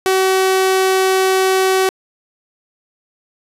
sawtooth tone, 378.8 Hz, F#4, 41 cents sharp, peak -8 dBFS, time 0.06-1.89 s, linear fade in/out 0 ms, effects resampled to 32000 Hz + 7-bit

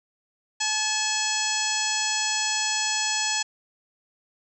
harmonic tone with a mistuned harmonic, 860 Hz, A5, 40 cents flat, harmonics 1 / 2 / 3 / 4 / 5 / 6 / 7 / 8 / 9, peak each -32 / -32 / -32 / -32 / -32 / -32 / -32 / -32 / -32 dBFS, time 0.6-3.43 s, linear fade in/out 10 ms, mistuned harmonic 4, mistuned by -67 cents, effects none

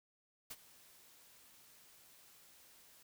white noise with ADSR envelope, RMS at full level -45 dBFS, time 0.5-3.03 s, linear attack 10 ms, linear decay 42 ms, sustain -18 dB, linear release 6 ms, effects none

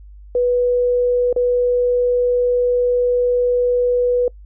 sine tone with dropouts, 491.1 Hz, B4, 10 cents flat, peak -13 dBFS, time 0.35-4.28 s, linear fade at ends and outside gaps 2 ms, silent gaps 1.328-1.362 s, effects noise-tail reverb RT60 0.1 s tail -24 dB re dry + added 50 Hz sine -37 dBFS peak until 4.45 s

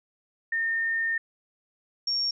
sine tone pair in turn, 1822 / 5526 Hz, A#6 / F8, -40 / -19 cents, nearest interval octave + perfect fifth, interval 1921 cents, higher second, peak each -24 dBFS, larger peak neither, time 0.52-1.18 / 2.07-2.31 s, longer first, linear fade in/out 5 ms, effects none

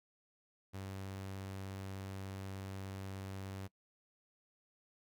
sawtooth tone, 96.6 Hz, G2, 25 cents flat, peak -39 dBFS, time 0.73-3.68 s, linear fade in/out 20 ms, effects noise-tail reverb RT60 0.1 s tail -22 dB re dry

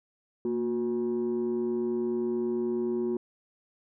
sine tone pair together, 233.1 / 362.4 Hz, A#3 / F#4, 0 / -36 cents, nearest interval minor sixth, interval 764 cents, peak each -29 / -26 dBFS, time 0.45-3.17 s, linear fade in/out 2 ms, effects tanh soft clip ceiling -23 dBFS

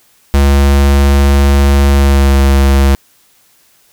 square tone with pitch glide, 69.8 to 68.48 Hz, C#2 to C#2, +13 to -20 cents, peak -6 dBFS, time 0.34-2.95 s, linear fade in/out 0 ms, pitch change -33 cents, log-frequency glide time 1.89-2.39 s, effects white hiss -50 dBFS RMS until 3.92 s

